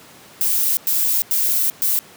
violet noise bursts at uneven times, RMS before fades -18 dBFS, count 4, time 0.41-0.77 / 0.87-1.22 / 1.31-1.7 / 1.82-1.99 s, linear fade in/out 0 ms, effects pink hiss -44 dBFS RMS until 2.16 s + high-pass 150 Hz 12 dB/octave

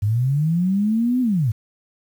sine linear two-way sweep, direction up then down, 98.4 to 257.5 to 98.4 Hz, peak -16 dBFS, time 0.02-1.52 s, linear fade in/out 10 ms, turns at 1.21 s, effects 8-bit

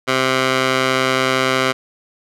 15% pulse tone with band-pass filter, 130.81 Hz, C3, in tune, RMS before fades -17 dBFS, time 0.07-1.73 s, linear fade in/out 20 ms, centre 2000 Hz, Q 0.6, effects none

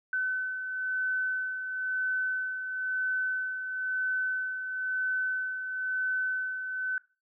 sine beating tone pair, 1515 / 1516 Hz, F#6 / F#6, +40 / +42 cents, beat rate 1 Hz, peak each -38 / -29 dBFS, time 0.13-6.98 s, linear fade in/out 2 ms, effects noise-tail reverb RT60 0.3 s tail -20 dB re dry

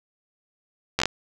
slowing click train, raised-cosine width 0.2 ms, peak -4 dBFS, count 5, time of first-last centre 0.99-1.056 s, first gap 12 ms, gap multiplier 1.22, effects none

